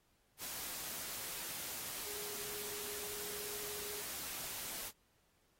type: tone in noise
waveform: sine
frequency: 415.3 Hz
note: G#4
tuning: in tune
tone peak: -51 dBFS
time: 2.03-4.04 s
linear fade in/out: 50 ms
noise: white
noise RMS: -44 dBFS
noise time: 0.38-4.92 s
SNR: -10 dB
effects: pink hiss -75 dBFS RMS until 5.59 s + AAC 48 kbps